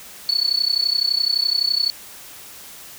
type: tone with amplitude modulation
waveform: sine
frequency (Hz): 4435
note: C#8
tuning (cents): 0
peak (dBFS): -13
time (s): 0.29-1.9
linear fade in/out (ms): 0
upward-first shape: sine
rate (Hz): 31.8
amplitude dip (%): 90
effects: white hiss -40 dBFS RMS until 2.98 s